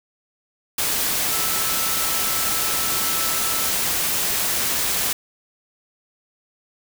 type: tone in noise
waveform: sine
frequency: 1318.5 Hz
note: E6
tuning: in tune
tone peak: -32 dBFS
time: 1.31-3.7 s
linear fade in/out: 5 ms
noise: white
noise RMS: -22 dBFS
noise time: 0.78-5.13 s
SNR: -13 dB
effects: none